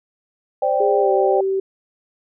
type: chord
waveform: sine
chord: C suspended second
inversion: none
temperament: just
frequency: 523.3 / 588.7 / 784.9 Hz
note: C5 / D5 / G5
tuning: 0 / +4 / +2 cents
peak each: -20 dBFS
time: 0.62-1.41 s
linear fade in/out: 5 ms
type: tone with pitch glide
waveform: sine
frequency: 406.9 to 385.8 Hz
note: G#4 to G4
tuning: -35 to -28 cents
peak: -17 dBFS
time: 0.8-1.6 s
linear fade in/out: 5 ms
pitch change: -93 cents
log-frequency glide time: 0.99-1.11 s
effects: none